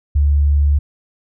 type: tone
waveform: sine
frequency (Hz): 72.2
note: D2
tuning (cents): -29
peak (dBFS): -10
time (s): 0.15-0.79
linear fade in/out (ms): 10
effects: none